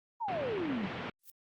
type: exponential sweep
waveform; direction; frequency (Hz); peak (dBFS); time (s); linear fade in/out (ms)
sine; down; 972 to 180; -32; 0.2-0.88; 20
type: band-pass noise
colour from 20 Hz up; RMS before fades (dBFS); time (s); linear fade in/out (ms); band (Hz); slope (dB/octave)
pink; -40; 0.28-1.1; 5; 110 to 3100; 24
type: noise with exponential growth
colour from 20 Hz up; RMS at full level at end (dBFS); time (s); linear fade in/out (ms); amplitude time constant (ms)
violet; -45; 1.19-1.3; 1; 22
effects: Opus 32 kbps